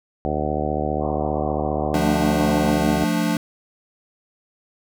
harmonic tone, 75 Hz, D2, 37 cents sharp, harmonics 1 / 2 / 3 / 4 / 5 / 6 / 7 / 8 / 9 / 10, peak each -29 / -30 / -30 / -30 / -30 / -31 / -30 / -30 / -31 / -28 dBFS, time 0.25-3.04 s, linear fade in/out 0 ms
white band-pass noise, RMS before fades -35 dBFS, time 0.99-2.74 s, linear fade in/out 50 ms, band 520 to 1100 Hz, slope 96 dB/octave
square chord, D minor, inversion first, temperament equal, 174.61 / 220 / 293.7 Hz, F3 / A3 / D4, 0 / 0 / 0 cents, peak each -24 dBFS, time 1.94-3.37 s, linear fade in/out 2 ms
effects none

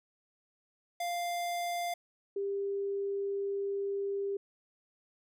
square / sine tone pair in turn, 697 / 397.8 Hz, F5 / G4, -4 / +25 cents, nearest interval minor seventh, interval 971 cents, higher first, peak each -33 / -31 dBFS, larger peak second, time 1-1.94 / 2.36-4.37 s, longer second, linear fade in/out 5 ms, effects none

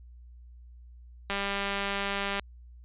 click train, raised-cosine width 0.3 ms, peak -15 dBFS, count 219, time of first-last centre 1.3-2.395 s, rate 199 Hz, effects added 60 Hz sine -47 dBFS peak until 2.84 s + resampled to 8000 Hz

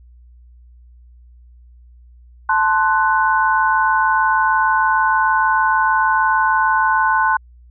sine chord, F# diminished, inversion first, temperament equal with one note detuned, 880 / 1046.5 / 1489.4 Hz, A5 / C6 / F#6, 0 / 0 / +11 cents, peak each -17 dBFS, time 2.49-7.37 s, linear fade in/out 5 ms, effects added 60 Hz sine -42 dBFS peak until 7.7 s

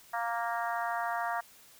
harmonic tone, 233.1 Hz, A#3, in tune, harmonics 3 / 4 / 5 / 6 / 7 / 8, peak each -34 / -36 / -38 / -40 / -41 / -42 dBFS, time 0.13-1.41 s, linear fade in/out 10 ms, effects white hiss -57 dBFS RMS until 1.79 s

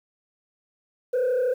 sine tone with frequency modulation, 503 Hz, B4, 32 cents sharp, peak -18 dBFS, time 1.13-1.54 s, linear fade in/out 10 ms, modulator 32.7 Hz, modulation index 0.7, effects tanh soft clip ceiling -19 dBFS + 9-bit

